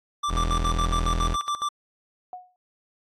square tone with tremolo, 1174.7 Hz, D6, in tune, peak -24 dBFS, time 0.23-1.69 s, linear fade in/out 10 ms, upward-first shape square, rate 7.2 Hz, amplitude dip 80%
35% pulse tone, 41.26 Hz, E1, 2 cents sharp, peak -21 dBFS, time 0.28-1.37 s, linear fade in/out 50 ms
sine tone with exponential decay, 729 Hz, F#5, 26 cents flat, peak -31 dBFS, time 2.33-2.56 s, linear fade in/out 1 ms, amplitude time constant 50 ms
effects low-pass 7000 Hz 12 dB/octave + AAC 64 kbps

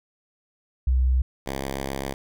sine / 5% pulse tone pair in turn, 63.8 / 67.77 Hz, C2 / C#2, -43 / -39 cents, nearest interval minor second, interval 104 cents, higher second, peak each -17 / -17 dBFS, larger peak neither, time 0.87-1.22 / 1.46-2.14 s, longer second, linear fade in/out 5 ms, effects none

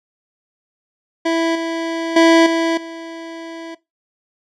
25% pulse tone with level steps, 330 Hz, E4, 2 cents sharp, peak -11 / -16 / -4 / -11 / -25 dBFS, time 1.25-3.75 s, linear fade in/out 10 ms, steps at 1.55 / 2.16 / 2.46 / 2.77 s, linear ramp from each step 5 ms, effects noise-tail reverb RT60 0.2 s tail -19 dB re dry + low-pass 5000 Hz 12 dB/octave

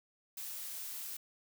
blue noise, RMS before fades -43 dBFS, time 0.37-1.17 s, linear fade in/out 5 ms, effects none

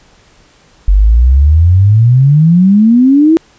sine exponential sweep, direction up, 46.25 to 333.1 Hz, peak -3 dBFS, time 0.88-3.37 s, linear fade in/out 0 ms, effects pink hiss -46 dBFS RMS until 3.58 s + resampled to 16000 Hz

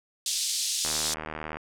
pink band-pass noise, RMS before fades -29 dBFS, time 0.26-1.14 s, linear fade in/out 2 ms, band 3800 to 9400 Hz, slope 24 dB/octave
click train, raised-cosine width 0.5 ms, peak -19 dBFS, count 57, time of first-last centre 0.85-1.57 s, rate 77.8 Hz
effects none

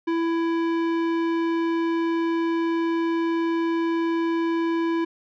sine tone with tanh clipping, 332.3 Hz, E4, 14 cents sharp, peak -23 dBFS, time 0.07-5.05 s, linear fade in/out 10 ms, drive 16 dB, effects none

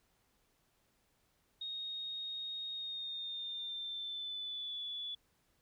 sine tone with pitch glide, 3729 to 3439 Hz, A#7 to A7, 0 to -40 cents, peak -39 dBFS, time 1.61-5.15 s, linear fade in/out 5 ms, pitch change -140 cents, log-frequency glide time 2.73-4.82 s, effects pink hiss -75 dBFS RMS until 5.61 s

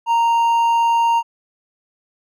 triangle tone with hard clipping, 929 Hz, A#5, 6 cents flat, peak -14 dBFS, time 0.06-1.23 s, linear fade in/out 50 ms, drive 7 dB, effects none

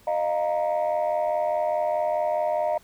sine chord, Eb suspended second, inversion none, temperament equal with one note detuned, 613.7 / 698.5 / 932.3 Hz, Eb5 / F5 / Bb5, -24 / 0 / 0 cents, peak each -23 / -25 / -29 dBFS, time 0.07-2.78 s, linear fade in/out 5 ms, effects tanh soft clip ceiling -17 dBFS + pink hiss -56 dBFS RMS until 2.83 s

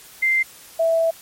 sine tone pair in turn, 2087 / 657.4 Hz, C7 / E5, -5 / -5 cents, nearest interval octave + minor sixth, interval 2000 cents, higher first, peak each -15 dBFS, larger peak neither, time 0.22-0.43 / 0.79-1.11 s, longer second, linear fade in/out 10 ms, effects white hiss -44 dBFS RMS until 1.21 s + MP3 64 kbps

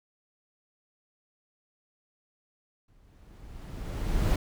brown noise with exponential growth, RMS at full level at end -22 dBFS, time 2.88-4.36 s, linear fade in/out 5 ms, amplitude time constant 320 ms, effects none

